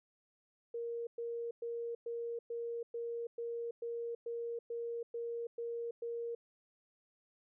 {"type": "tone bursts", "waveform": "sine", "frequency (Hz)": 468.2, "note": "A#4", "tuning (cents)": 8, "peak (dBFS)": -37, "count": 13, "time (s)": [0.74, 6.35], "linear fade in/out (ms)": 5, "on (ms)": 330, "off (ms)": 110, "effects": []}